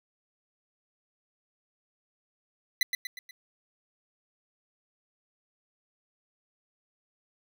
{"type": "tone with echo", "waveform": "25% pulse", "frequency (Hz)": 2000, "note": "B6", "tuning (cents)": 21, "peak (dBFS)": -18, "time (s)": [2.81, 2.83], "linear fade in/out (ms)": 2, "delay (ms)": 120, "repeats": 4, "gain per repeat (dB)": -6, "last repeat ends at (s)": 3.31, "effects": []}